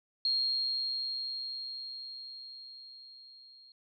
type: tone with level ramp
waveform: sine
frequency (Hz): 4244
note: C8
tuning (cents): +24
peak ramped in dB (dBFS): -26 to -54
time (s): 0.25-3.72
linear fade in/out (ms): 2
effects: none